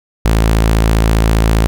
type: tone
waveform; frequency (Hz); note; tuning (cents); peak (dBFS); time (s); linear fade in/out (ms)
sawtooth; 55; A1; 0; -5; 0.25-1.67; 0
effects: none